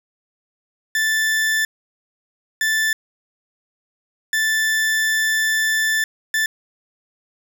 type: tone bursts at uneven times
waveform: 40% pulse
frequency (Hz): 1760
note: A6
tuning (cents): 0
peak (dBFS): -16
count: 4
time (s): 0.95-1.65 / 2.61-2.93 / 4.33-6.04 / 6.34-6.46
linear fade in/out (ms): 2
effects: none